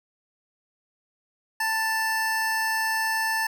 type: tone pair together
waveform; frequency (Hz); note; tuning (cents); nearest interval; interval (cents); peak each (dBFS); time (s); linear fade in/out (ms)
square; 890.5 / 1760; A5 / A6; +21 / 0; octave; 1179; -28 / -26; 1.6-3.47; 5
effects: 9-bit